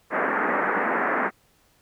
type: band-pass noise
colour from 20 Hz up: white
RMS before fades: -24 dBFS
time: 0.1-1.31 s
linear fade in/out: 50 ms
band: 190 to 1900 Hz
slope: 48 dB/octave
effects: pink hiss -62 dBFS RMS until 1.81 s